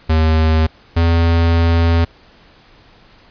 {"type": "tone pair in turn", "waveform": "square", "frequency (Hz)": [79.4, 83.79], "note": ["D#2", "E2"], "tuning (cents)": [36, 29], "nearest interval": "minor second", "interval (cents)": 93, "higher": "second", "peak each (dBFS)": [-11, -11], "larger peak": "neither", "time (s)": [[0.09, 0.67], [0.96, 2.05]], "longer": "second", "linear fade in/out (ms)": 10, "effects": ["pink hiss -47 dBFS RMS until 3.3 s", "resampled to 11025 Hz"]}